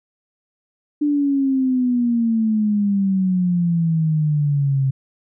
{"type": "exponential sweep", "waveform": "sine", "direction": "down", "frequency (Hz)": [296.9, 132.8], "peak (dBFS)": -15, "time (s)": [1.01, 4.91], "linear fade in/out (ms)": 10, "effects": []}